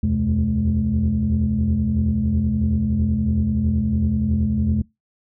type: tone cluster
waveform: sine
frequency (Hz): 74.8 / 82.5 / 85.5 / 127.3 / 213.9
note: D2 / E2 / F2 / C3 / A3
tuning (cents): +32 / +2 / -36 / -47 / -49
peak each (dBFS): -25 / -28 / -22 / -25 / -19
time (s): 0.03-4.82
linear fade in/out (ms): 5
effects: noise-tail reverb RT60 0.2 s tail -23 dB re dry + tanh soft clip ceiling -10 dBFS